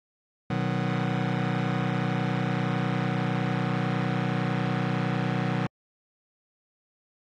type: chord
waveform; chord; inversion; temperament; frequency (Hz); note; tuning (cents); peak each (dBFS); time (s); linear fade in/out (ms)
sawtooth; B major; none; just; 123.47 / 154.34 / 185.21; B2 / D#3 / F#3; 0 / -14 / +2; -25; 0.5-5.67; 5
effects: low-pass 3000 Hz 12 dB/octave + AAC 48 kbps